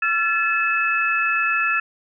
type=tone cluster; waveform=sine; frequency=1356 / 1729 / 2600 Hz; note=E6 / A6 / E7; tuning=+49 / -31 / -24 cents; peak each=-22 dBFS; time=0.02-1.8 s; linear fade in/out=5 ms; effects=none